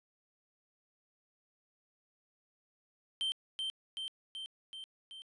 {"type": "tone with echo", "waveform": "triangle", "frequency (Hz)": 3124, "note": "G7", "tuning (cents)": -7, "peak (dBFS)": -30, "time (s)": [3.21, 3.32], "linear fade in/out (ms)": 0, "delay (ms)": 380, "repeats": 5, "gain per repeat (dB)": -3, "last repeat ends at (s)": 5.22, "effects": ["resampled to 24000 Hz"]}